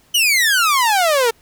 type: exponential sweep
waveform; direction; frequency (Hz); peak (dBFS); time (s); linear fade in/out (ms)
sawtooth; down; 3025 to 444.4; -9; 0.14-1.31; 10
effects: pink hiss -54 dBFS RMS until 1.41 s